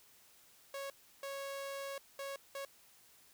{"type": "tone bursts at uneven times", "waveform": "sawtooth", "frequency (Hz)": 552, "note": "C#5", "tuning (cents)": -7, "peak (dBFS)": -37, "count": 4, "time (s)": [[0.74, 0.9], [1.23, 1.98], [2.19, 2.36], [2.55, 2.65]], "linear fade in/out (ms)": 2, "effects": ["white hiss -64 dBFS RMS until 3.33 s"]}